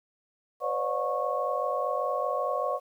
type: tone cluster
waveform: sine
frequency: 505 / 553 / 598 / 720 / 1101 Hz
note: B4 / C#5 / D5 / F#5 / C#6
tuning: +39 / -4 / +31 / -47 / -12 cents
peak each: -33 / -34 / -32 / -34 / -31 dBFS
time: 0.6-2.8 s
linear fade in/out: 50 ms
effects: 10-bit